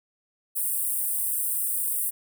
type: high-pass noise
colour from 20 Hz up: pink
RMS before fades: -27 dBFS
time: 0.55-2.11 s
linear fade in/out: 20 ms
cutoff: 8400 Hz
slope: 96 dB/octave
effects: none